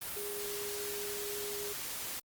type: tone in noise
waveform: sine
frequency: 410 Hz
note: G#4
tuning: 22 cents flat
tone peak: -40 dBFS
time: 0.16-1.73 s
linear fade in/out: 10 ms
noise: white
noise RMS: -40 dBFS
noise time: 0.01-2.2 s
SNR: -3 dB
effects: Opus 32 kbps